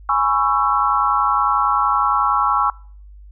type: chord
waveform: sine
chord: C# minor seventh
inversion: second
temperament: just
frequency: 831.5 / 997.9 / 1108.7 / 1330.5 Hz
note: G#5 / B5 / C#6 / E6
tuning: +2 / +18 / 0 / +16 cents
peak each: -21 / -23 / -18 / -19 dBFS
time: 0.09-2.7 s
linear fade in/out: 2 ms
effects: noise-tail reverb RT60 0.5 s tail -25 dB re dry + added 50 Hz sine -38 dBFS peak until 3.31 s